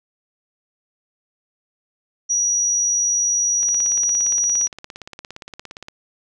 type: tone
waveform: sine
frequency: 5800 Hz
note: F#8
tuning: 35 cents flat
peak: -16 dBFS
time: 2.29-4.68 s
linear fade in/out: 20 ms
type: click train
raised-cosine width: 0.2 ms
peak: -18 dBFS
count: 40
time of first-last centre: 3.63-5.884 s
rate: 17.3 Hz
effects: none